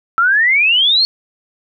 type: exponential sweep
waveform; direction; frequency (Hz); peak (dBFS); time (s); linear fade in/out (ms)
sine; up; 1317 to 4402; -9; 0.18-1.05; 0
effects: none